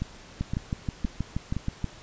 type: two click trains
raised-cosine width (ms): 5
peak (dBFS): -15 / -16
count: 10 / 4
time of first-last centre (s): 0.41-1.843 / 0.02-1.566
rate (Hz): 6.28 / 1.94
effects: pink hiss -48 dBFS RMS until 2.02 s + resampled to 16000 Hz